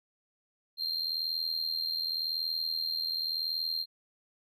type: tone with amplitude modulation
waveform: triangle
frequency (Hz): 4186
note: C8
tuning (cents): 0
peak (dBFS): -26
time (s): 0.77-3.86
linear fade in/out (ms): 50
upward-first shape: sine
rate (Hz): 80.9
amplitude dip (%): 70
effects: none

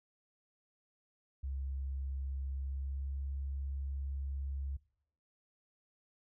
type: tone with pitch glide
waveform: sine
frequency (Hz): 67.6 to 68.66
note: C#2 to C#2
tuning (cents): -43 to -16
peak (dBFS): -36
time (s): 1.43-4.77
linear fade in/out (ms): 10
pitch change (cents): +27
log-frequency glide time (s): 2.57-3.18
effects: noise-tail reverb RT60 0.7 s tail -21 dB re dry

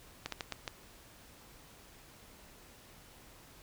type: slowing click train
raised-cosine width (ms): 0.2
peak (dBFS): -19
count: 5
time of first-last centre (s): 0.26-0.678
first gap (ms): 63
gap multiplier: 1.35
effects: pink hiss -57 dBFS RMS until 3.62 s

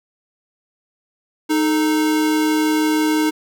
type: tone pair together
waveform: square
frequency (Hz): 309.9 / 436.2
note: D#4 / A4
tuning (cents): -7 / -15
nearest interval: tritone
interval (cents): 592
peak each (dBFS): -16 / -26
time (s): 1.49-3.31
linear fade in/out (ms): 20
effects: none

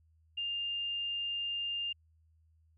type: tone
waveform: sine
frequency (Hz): 2805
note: F7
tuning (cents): +7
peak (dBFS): -33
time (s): 0.37-1.93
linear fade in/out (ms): 10
effects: added 80 Hz sine -64 dBFS peak until 2.77 s

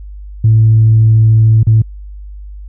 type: tone with dropouts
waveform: sine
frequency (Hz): 110.8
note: A2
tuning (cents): +13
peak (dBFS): -3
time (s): 0.44-1.82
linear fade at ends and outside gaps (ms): 5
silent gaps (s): 1.632-1.669
effects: tanh soft clip ceiling 0 dBFS + added 50 Hz sine -26 dBFS peak until 2.68 s

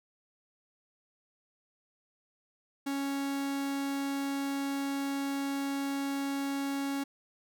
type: tone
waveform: 45% pulse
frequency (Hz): 277.2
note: C#4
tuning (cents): 0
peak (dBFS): -31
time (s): 2.86-7.04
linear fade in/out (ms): 10
effects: none

